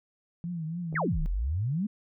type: tone with vibrato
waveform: sine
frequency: 166.3 Hz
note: E3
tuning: 16 cents sharp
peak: -31 dBFS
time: 0.44-1.26 s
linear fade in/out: 0 ms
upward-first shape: triangle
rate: 3.5 Hz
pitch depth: 130 cents each way
type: clicks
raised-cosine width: 2 ms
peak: -30 dBFS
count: 2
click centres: 0.927 / 0.943 s
type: exponential two-way sweep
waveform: sine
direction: down then up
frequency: 2332 to 30.87 to 222.7 Hz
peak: -26 dBFS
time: 0.95-1.87 s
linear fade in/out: 10 ms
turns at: 1.2 s
effects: none